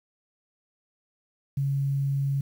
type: tone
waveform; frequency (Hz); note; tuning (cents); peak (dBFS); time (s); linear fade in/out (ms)
sine; 138.59; C#3; 0; -23; 1.57-2.41; 5
effects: 9-bit